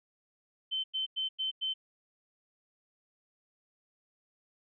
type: tone bursts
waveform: sine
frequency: 3079 Hz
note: G7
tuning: 32 cents flat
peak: -30 dBFS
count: 5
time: 0.71-1.74 s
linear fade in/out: 20 ms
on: 130 ms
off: 95 ms
effects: none